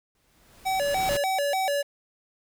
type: noise with exponential growth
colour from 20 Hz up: pink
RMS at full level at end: -30 dBFS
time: 0.15-1.17 s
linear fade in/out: 2 ms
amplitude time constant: 220 ms
type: tone with vibrato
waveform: square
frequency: 659.3 Hz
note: E5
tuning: in tune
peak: -24 dBFS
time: 0.65-1.83 s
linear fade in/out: 20 ms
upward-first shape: square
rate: 3.4 Hz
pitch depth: 250 cents each way
effects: none